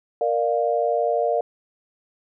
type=chord; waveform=sine; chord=Bb major; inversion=none; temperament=equal with one note detuned; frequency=466.2 / 598.6 / 698.5 Hz; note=Bb4 / D5 / F5; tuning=0 / +33 / 0 cents; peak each=-23 dBFS; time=0.21-1.41 s; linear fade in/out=2 ms; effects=none